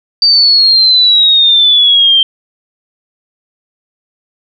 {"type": "exponential sweep", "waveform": "sine", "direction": "down", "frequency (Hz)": [4651, 3136], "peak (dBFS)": -4, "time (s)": [0.22, 2.23], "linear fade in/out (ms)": 2, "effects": []}